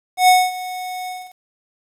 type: tone with ADSR envelope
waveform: square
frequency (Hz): 735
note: F#5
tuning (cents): -12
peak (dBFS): -8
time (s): 0.17-1.34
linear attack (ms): 110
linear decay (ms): 230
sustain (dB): -18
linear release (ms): 260
effects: resampled to 32000 Hz + 8-bit